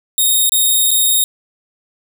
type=tone with dropouts; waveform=5% pulse; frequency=3715 Hz; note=A#7; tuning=7 cents flat; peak=-3 dBFS; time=0.18-1.24 s; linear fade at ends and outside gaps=1 ms; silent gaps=0.494-0.52 / 0.908-0.913 s; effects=none